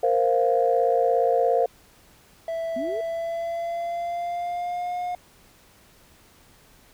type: chord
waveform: sine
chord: Bb suspended second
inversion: none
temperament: equal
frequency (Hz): 466.2 / 523.3 / 698.5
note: Bb4 / C5 / F5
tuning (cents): 0 / 0 / 0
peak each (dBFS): -22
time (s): 0.03-1.66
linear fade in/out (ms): 5
type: tone with pitch glide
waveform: triangle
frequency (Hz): 660 to 715.6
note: E5 to F5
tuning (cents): +2 to +42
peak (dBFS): -24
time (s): 2.48-5.15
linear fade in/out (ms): 2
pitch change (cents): +140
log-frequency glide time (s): 2.93-4.98
type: linear sweep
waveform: sine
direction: up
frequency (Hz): 233.1 to 473.1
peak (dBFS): -29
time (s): 2.76-3.01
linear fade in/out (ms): 5
effects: tanh soft clip ceiling -8 dBFS + pink hiss -55 dBFS RMS until 6.93 s